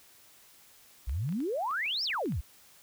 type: exponential two-way sweep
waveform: sine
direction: up then down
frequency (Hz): 55 to 5588 to 55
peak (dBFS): -29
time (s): 1.07-2.41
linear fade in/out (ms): 10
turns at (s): 2.04
type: clicks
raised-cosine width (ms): 0.3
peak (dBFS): -35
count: 10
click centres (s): 1.095 / 1.291 / 1.325 / 1.404 / 1.711 / 1.86 / 2.103 / 2.142 / 2.258 / 2.322
effects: white hiss -58 dBFS RMS until 2.82 s